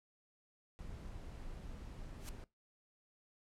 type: noise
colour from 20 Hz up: brown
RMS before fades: -48 dBFS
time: 0.79-2.44 s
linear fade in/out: 0 ms
type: noise with exponential growth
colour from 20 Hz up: white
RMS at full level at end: -46 dBFS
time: 2.15-2.29 s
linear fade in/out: 0 ms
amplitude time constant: 29 ms
effects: noise-tail reverb RT60 0.2 s tail -20 dB re dry + low-pass 11000 Hz 12 dB/octave